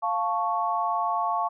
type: chord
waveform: sine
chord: F augmented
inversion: none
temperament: equal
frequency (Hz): 698.5 / 880 / 1108.7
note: F5 / A5 / C#6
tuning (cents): 0 / 0 / 0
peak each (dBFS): -28 / -28 / -27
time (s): 0.02-1.49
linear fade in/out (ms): 20
effects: none